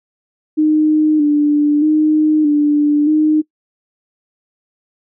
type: tone with vibrato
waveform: sine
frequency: 301.1 Hz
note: D4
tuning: 43 cents sharp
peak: -9 dBFS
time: 0.57-3.42 s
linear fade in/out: 20 ms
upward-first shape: square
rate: 0.8 Hz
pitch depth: 37 cents each way
effects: noise-tail reverb RT60 0.1 s tail -22 dB re dry